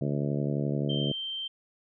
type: harmonic tone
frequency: 71.6 Hz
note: D2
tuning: 43 cents flat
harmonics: 2 / 3 / 4 / 5 / 6 / 7 / 8 / 9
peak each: -29 / -33 / -35 / -37 / -39 / -40 / -41 / -42 dBFS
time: 0.01-1.12 s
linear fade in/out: 5 ms
type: tone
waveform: sine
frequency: 3133 Hz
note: G7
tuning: 2 cents flat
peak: -32 dBFS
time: 0.89-1.48 s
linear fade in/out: 10 ms
effects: none